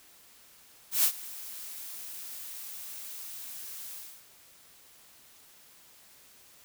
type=noise with ADSR envelope; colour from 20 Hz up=blue; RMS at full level=-22 dBFS; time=0.91-4.25 s; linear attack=130 ms; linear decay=76 ms; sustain=-20 dB; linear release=310 ms; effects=white hiss -57 dBFS RMS until 6.64 s